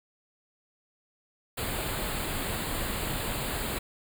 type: band-stop noise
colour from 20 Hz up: pink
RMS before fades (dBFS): -32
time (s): 1.57-3.79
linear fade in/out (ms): 10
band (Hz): 4700 to 7100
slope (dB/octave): 96
effects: none